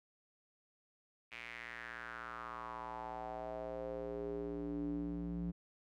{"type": "tone with band-pass filter sweep", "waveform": "square", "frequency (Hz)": 58.27, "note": "A#1", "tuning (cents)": 0, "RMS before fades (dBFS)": -43, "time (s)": [1.31, 5.52], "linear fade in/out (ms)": 20, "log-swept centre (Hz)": [2400, 200], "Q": 4.2, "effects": []}